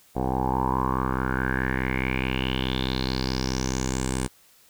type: tone with low-pass filter sweep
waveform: 10% pulse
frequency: 64.7 Hz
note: C2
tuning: 19 cents flat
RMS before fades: -26 dBFS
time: 0.15-4.28 s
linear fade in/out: 20 ms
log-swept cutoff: 690 to 9000 Hz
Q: 6.4
effects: white hiss -57 dBFS RMS until 4.69 s